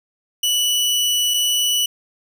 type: tone pair in turn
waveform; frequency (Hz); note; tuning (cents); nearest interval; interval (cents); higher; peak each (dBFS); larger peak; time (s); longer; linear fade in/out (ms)
sawtooth; 2957 / 2957; F#7 / F#7; -2 / -2; unison; 0; neither; -13; neither; 0.43-1.34 / 1.34-1.86; first; 5
effects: none